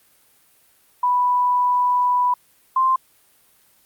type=tone pair in turn; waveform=sine; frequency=987.8 / 1046.5 Hz; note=B5 / C6; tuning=0 / 0 cents; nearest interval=minor second; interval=100 cents; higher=second; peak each=-15 / -14 dBFS; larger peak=second; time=1.03-2.34 / 2.76-2.96 s; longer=first; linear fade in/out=5 ms; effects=white hiss -57 dBFS RMS until 3.85 s + Opus 32 kbps